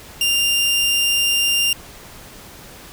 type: tone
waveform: sawtooth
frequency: 2794 Hz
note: F7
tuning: in tune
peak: -12 dBFS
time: 0.21-1.73 s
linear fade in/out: 2 ms
effects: pink hiss -40 dBFS RMS until 2.92 s